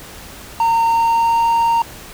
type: tone with pitch glide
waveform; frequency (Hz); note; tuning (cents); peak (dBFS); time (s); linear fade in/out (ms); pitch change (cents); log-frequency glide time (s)
triangle; 917 to 925; A#5 to A#5; -29 to -14; -10; 0.6-1.82; 2; +15; 0.86-1.5
effects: pink hiss -36 dBFS RMS until 2.13 s